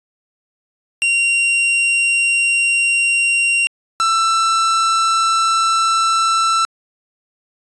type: tone pair in turn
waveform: 45% pulse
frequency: 2760 / 1333.8 Hz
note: F7 / E6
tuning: -21 / +20 cents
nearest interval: octave + minor second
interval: 1259 cents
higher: first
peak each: -13 dBFS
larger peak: neither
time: 1.02-3.67 / 4-6.65 s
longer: neither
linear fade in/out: 0 ms
effects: resampled to 22050 Hz